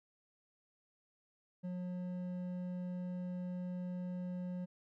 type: tone with hard clipping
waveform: triangle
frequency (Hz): 180.1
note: F#3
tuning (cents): -46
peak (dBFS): -40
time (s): 1.63-4.66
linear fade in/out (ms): 20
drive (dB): 10
effects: none